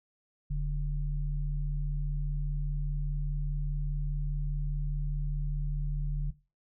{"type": "tone pair together", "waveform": "sine", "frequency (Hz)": [40.06, 145], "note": ["E1", "D3"], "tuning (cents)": [-49, -22], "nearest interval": "octave + minor seventh", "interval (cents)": 2227, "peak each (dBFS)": [-30, -33], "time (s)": [0.5, 6.31], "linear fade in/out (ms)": 10, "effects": ["noise-tail reverb RT60 0.3 s tail -17 dB re dry"]}